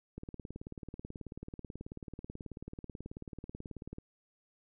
click train, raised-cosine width 3 ms, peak -30 dBFS, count 71, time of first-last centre 0.18-3.984 s, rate 18.4 Hz, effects none

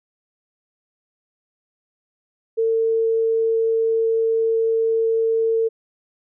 sine tone, 451 Hz, A4, 43 cents sharp, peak -16 dBFS, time 2.57-5.69 s, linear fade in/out 20 ms, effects none

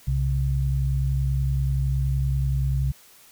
sine tone pair together, 63.83 / 134.4 Hz, C2 / C3, -42 / +47 cents, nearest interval octave + minor second, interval 1289 cents, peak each -23 dBFS, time 0.07-2.92 s, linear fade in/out 10 ms, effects white hiss -52 dBFS RMS until 3.31 s

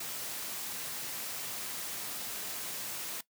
white noise, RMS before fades -39 dBFS, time 0-3.21 s, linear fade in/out 5 ms, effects noise-tail reverb RT60 0.1 s tail -18 dB re dry + high-pass 100 Hz 12 dB/octave

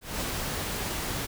pink noise with ADSR envelope, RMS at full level -30 dBFS, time 0.01-1.27 s, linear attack 210 ms, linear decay 13 ms, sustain -2 dB, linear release 23 ms, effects none

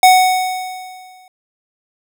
square tone with exponential decay, 742 Hz, F#5, 5 cents sharp, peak -4 dBFS, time 0.03-1.28 s, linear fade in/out 2 ms, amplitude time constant 270 ms, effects none

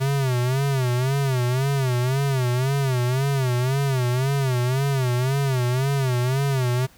square tone with vibrato, 130.9 Hz, C3, 1 cent sharp, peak -20 dBFS, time 0-6.87 s, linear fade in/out 20 ms, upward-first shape sine, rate 1.9 Hz, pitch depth 120 cents each way, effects pink hiss -53 dBFS RMS until 6.97 s

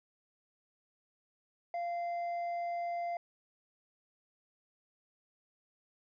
sine tone with hard clipping, 692 Hz, F5, 16 cents flat, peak -35 dBFS, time 1.74-3.17 s, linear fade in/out 2 ms, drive 4 dB, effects resampled to 11025 Hz

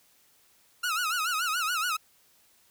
sawtooth tone with vibrato, 1356 Hz, E6, 49 cents sharp, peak -23 dBFS, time 0.83-1.97 s, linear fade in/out 10 ms, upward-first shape sine, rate 7 Hz, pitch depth 150 cents each way, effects white hiss -63 dBFS RMS until 2.7 s

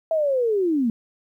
sine linear sweep, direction down, 659.3 to 217 Hz, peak -18 dBFS, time 0.11-0.9 s, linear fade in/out 2 ms, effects 10-bit

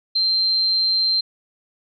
sine tone, 4142 Hz, C8, 18 cents flat, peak -16 dBFS, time 0.15-1.21 s, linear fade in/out 10 ms, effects none

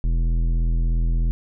sine tone with tanh clipping, 41.57 Hz, E1, 15 cents sharp, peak -19 dBFS, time 0.04-1.31 s, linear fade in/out 0 ms, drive 12 dB, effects none

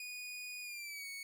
sawtooth tone with pitch glide, 2467 to 2223 Hz, D#7 to C#7, -15 to +4 cents, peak -40 dBFS, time 0-1.23 s, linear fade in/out 2 ms, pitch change -181 cents, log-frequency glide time 0.62-1.08 s, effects none

